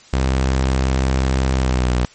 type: tone with pitch glide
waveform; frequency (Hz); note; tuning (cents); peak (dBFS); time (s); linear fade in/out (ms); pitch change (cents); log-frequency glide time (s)
sawtooth; 65.6 to 61.56; C2 to B1; +5 to -5; -11; 0.13-2.05; 0; -110; 1.55-1.92
effects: white hiss -46 dBFS RMS until 2.14 s + MP3 32 kbps